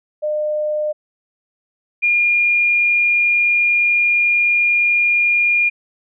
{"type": "tone pair in turn", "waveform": "sine", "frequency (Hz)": [605, 2417], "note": ["D#5", "D7"], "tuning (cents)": [-49, 49], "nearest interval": "2 octaves", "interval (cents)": 2398, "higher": "second", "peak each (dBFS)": [-17, -12], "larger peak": "second", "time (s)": [[0.22, 0.93], [2.02, 5.7]], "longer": "second", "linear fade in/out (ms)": 20, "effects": []}